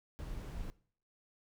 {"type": "noise", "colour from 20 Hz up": "brown", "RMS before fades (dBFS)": -42, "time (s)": [0.19, 0.7], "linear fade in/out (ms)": 0, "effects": ["noise-tail reverb RT60 0.5 s tail -20 dB re dry"]}